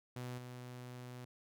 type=tone with level steps; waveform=sawtooth; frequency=124.3 Hz; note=B2; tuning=12 cents sharp; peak=-38 / -43 dBFS; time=0.16-1.25 s; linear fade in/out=5 ms; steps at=0.38 s; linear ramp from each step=2 ms; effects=none